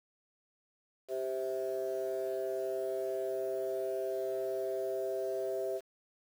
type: chord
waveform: sine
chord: C major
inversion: second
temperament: just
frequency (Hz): 392.4 / 523.3 / 654.1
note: G4 / C5 / E5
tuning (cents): +2 / 0 / -14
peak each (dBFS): -35 / -38 / -36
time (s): 1.08-5.81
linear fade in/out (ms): 50
effects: tanh soft clip ceiling -26 dBFS + 9-bit